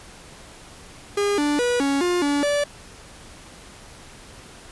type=tone with pitch steps; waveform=45% pulse; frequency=406.6 / 293.1 / 486.7 / 278.1 / 354.4 / 287.2 / 580 Hz; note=G#4 / D4 / B4 / C#4 / F4 / D4 / D5; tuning=-37 / -3 / -25 / +6 / +25 / -39 / -22 cents; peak=-19 dBFS; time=1.17-2.64 s; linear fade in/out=5 ms; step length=210 ms; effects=pink hiss -44 dBFS RMS until 4.71 s + resampled to 24000 Hz